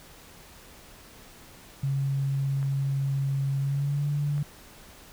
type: tone with pitch glide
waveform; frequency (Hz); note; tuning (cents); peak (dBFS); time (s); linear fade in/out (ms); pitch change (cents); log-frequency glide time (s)
sine; 137.3 to 145.46; C#3 to D3; -16 to -16; -24; 1.83-4.43; 5; +100; 3.6-4.08
type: clicks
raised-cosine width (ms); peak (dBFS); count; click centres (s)
0.5; -30; 2; 2.629 / 4.38
effects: pink hiss -50 dBFS RMS until 5.12 s